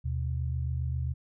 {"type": "tone pair together", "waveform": "sine", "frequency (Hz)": [77.78, 125.28], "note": ["D#2", "B2"], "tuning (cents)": [0, 25], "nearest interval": "minor sixth", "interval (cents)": 825, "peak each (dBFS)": [-30, -32], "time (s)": [0.04, 1.14], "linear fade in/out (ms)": 20, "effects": []}